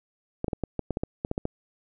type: clicks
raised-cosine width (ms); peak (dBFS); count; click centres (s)
2; -14; 12; 0.444 / 0.482 / 0.532 / 0.637 / 0.793 / 0.907 / 0.971 / 1.035 / 1.249 / 1.314 / 1.379 / 1.454
effects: none